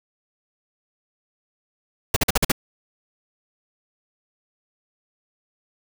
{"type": "noise bursts", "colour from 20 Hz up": "pink", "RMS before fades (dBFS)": -17, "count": 6, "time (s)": [2.14, 2.519], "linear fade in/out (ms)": 5, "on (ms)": 24, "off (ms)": 47, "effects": []}